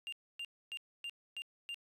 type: tone bursts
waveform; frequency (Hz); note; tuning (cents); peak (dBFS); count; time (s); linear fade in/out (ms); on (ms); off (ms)
triangle; 2794; F7; 0; -38; 6; 0.07-1.744; 0; 54; 270
effects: resampled to 32000 Hz